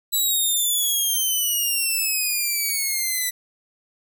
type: exponential sweep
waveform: 5% pulse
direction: down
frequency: 3951 to 1975.5 Hz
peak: -12 dBFS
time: 0.12-3.31 s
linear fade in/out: 20 ms
effects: none

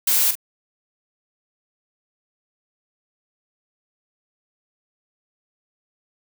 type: noise with echo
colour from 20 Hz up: blue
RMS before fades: -18 dBFS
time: 0.07-0.31 s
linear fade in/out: 5 ms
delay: 44 ms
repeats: 1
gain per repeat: -10 dB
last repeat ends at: 0.354 s
effects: none

